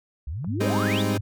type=exponential sweep; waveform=sine; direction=up; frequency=61.74 to 3875 Hz; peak=-28 dBFS; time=0.27-1.02 s; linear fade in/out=5 ms
type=clicks; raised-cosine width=1 ms; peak=-29 / -39 dBFS; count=2; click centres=0.445 / 0.451 s
type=tone; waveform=sine; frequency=103 Hz; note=G#2; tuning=14 cents flat; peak=-26 dBFS; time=0.47-1.21 s; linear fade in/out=10 ms
type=chord; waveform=30% pulse; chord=Ab major seventh; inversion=third; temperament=equal; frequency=196 / 207.7 / 261.6 / 311.1 Hz; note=G3 / Ab3 / C4 / Eb4; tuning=0 / 0 / 0 / 0 cents; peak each=-26 dBFS; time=0.6-1.18 s; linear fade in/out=10 ms
effects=none

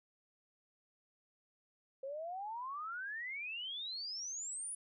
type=exponential sweep; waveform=sine; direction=up; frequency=525 to 10060 Hz; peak=-40 dBFS; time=2.03-4.75 s; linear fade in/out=5 ms; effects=none

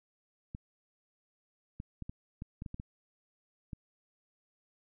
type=clicks; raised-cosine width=5 ms; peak=-28 dBFS; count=10; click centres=0.549 / 1.801 / 2.023 / 2.095 / 2.421 / 2.621 / 2.662 / 2.744 / 2.799 / 3.732 s; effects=none

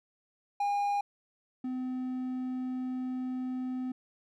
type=tone pair in turn; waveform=triangle; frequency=812 / 255.2 Hz; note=G#5 / C4; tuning=-39 / -43 cents; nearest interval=octave + minor sixth; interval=2004 cents; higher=first; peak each=-25 / -30 dBFS; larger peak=first; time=0.6-1.01 / 1.64-3.92 s; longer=second; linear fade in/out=5 ms; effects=none

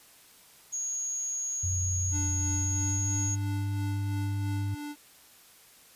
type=tone; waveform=sine; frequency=6645 Hz; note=G#8; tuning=in tune; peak=-30 dBFS; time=0.72-3.36 s; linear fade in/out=20 ms
type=tone with pitch glide; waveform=sine; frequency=90.6 to 100.53 Hz; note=F#2 to G2; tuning=-36 to +44 cents; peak=-28 dBFS; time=1.63-4.75 s; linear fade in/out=10 ms; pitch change=+180 cents; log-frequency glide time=2.43-3.16 s
type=tone with tremolo; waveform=square; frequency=293.7 Hz; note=D4; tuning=in tune; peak=-36 dBFS; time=2.11-4.96 s; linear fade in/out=50 ms; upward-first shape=sine; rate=3 Hz; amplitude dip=45%
effects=white hiss -56 dBFS RMS until 5.95 s + resampled to 32000 Hz

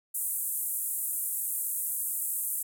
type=band-pass noise; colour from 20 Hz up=white; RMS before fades=-32 dBFS; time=0.14-2.63 s; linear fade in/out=10 ms; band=8200 to 15000 Hz; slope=48 dB/octave; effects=none

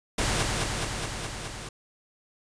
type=noise with echo; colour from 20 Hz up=pink; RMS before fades=-26 dBFS; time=0.18-0.43 s; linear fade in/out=5 ms; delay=210 ms; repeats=6; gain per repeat=-2 dB; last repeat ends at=1.69 s; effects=resampled to 22050 Hz

